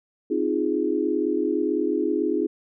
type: chord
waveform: sine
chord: F minor seventh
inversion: second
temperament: equal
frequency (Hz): 261.6 / 311.1 / 349.2 / 415.3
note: C4 / Eb4 / F4 / Ab4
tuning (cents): 0 / 0 / 0 / 0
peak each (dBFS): -29 / -25 / -26 / -26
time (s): 0.3-2.47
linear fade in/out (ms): 10
effects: none